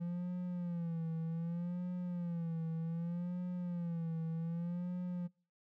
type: tone with vibrato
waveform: triangle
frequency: 170.9 Hz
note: F3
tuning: 37 cents flat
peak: -34 dBFS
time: 0-5.28 s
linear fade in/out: 20 ms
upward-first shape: sine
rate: 0.65 Hz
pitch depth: 85 cents each way
effects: noise-tail reverb RT60 0.4 s tail -25 dB re dry